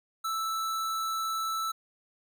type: tone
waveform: square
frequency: 1318.5 Hz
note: E6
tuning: in tune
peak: -30 dBFS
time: 0.24-1.72 s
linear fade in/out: 10 ms
effects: none